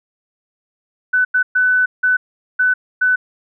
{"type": "tone bursts at uneven times", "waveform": "sine", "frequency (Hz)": 1500, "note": "F#6", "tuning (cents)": 23, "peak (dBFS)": -11, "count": 6, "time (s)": [[1.13, 1.25], [1.34, 1.43], [1.55, 1.86], [2.03, 2.17], [2.59, 2.74], [3.01, 3.16]], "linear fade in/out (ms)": 10, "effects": []}